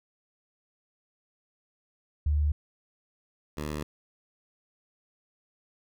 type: tone pair in turn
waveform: sine / 10% pulse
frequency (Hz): 74.2 / 75.15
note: D2 / D2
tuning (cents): +18 / +40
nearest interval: unison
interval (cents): 22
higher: second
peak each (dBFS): -22 / -24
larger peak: first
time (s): 2.26-2.52 / 3.57-3.83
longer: neither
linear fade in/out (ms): 5
effects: none